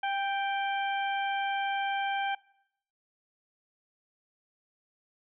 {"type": "harmonic tone with a mistuned harmonic", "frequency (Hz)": 784, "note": "G5", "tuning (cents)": 0, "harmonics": [1, 2, 3, 4], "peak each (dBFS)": [-29, -35, -39, -41], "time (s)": [0.03, 2.35], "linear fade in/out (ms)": 5, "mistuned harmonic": 1, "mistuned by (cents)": 19, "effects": ["noise-tail reverb RT60 0.8 s tail -24 dB re dry"]}